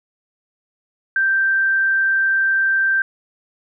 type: tone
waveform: sine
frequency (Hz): 1568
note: G6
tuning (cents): 0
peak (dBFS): -14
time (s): 1.16-3.02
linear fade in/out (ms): 2
effects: none